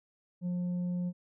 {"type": "tone with tanh clipping", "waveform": "triangle", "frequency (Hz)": 177.9, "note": "F3", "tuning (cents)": 32, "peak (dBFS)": -31, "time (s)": [0.41, 1.13], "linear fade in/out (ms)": 50, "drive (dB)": 8, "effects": []}